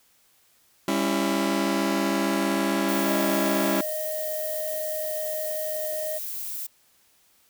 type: chord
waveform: sawtooth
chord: C# diminished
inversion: second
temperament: just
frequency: 199.57 / 277.2 / 332.6 Hz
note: G3 / C#4 / E4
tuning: +31 / 0 / +16 cents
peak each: -23 dBFS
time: 0.88-3.81 s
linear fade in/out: 2 ms
type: noise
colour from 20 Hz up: violet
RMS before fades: -33 dBFS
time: 2.88-6.67 s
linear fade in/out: 10 ms
type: tone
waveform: triangle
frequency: 621 Hz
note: D#5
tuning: 3 cents flat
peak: -27 dBFS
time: 3.06-6.19 s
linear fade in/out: 20 ms
effects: white hiss -62 dBFS RMS until 7.49 s